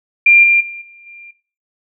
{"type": "tone with level steps", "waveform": "sine", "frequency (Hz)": 2387, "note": "D7", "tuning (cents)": 28, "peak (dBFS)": [-5, -9, -28, -40, -35], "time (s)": [0.26, 1.31], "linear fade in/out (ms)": 5, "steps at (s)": [0.43, 0.6, 0.81, 1.06], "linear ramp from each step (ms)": 10, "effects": ["noise-tail reverb RT60 0.4 s tail -17 dB re dry"]}